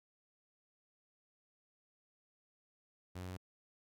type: tone with pitch steps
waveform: sawtooth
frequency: 90.7 / 91.33 / 91.97 Hz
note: F#2 / F#2 / F#2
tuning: -34 / -22 / -10 cents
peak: -39 dBFS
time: 3.15-3.372 s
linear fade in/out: 10 ms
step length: 74 ms
effects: none